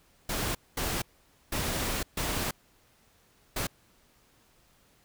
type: noise bursts at uneven times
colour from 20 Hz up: pink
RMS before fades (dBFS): -31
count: 5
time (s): 0.29-0.55 / 0.77-1.02 / 1.52-2.03 / 2.17-2.51 / 3.56-3.67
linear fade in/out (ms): 5
effects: pink hiss -64 dBFS RMS until 5.04 s